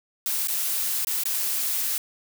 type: noise with dropouts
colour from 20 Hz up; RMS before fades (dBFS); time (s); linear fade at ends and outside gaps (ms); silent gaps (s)
blue; -26; 0.26-1.98; 1; 0.473-0.483 / 1.048-1.07 / 1.236-1.254
effects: none